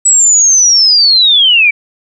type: linear sweep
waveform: sine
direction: down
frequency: 7890 to 2275 Hz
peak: -4 dBFS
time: 0.05-1.71 s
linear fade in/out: 10 ms
effects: none